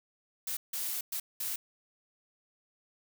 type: noise bursts at uneven times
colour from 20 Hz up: blue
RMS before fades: -35 dBFS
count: 4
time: 0.47-0.57 / 0.73-1.01 / 1.12-1.2 / 1.4-1.56 s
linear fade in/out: 5 ms
effects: none